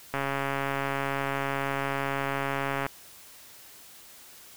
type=click train; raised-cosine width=0.5 ms; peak=-14 dBFS; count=377; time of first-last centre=0.14-2.865 s; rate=138 Hz; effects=white hiss -50 dBFS RMS until 4.56 s